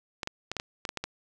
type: clicks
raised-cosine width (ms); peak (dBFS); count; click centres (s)
0.2; -15; 9; 0.232 / 0.274 / 0.516 / 0.567 / 0.599 / 0.852 / 0.891 / 0.973 / 1.04
effects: none